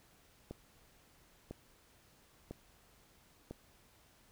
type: click train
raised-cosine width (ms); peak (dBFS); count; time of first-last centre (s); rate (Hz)
2; -30; 4; 0.51-3.51; 1
effects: pink hiss -66 dBFS RMS until 4.31 s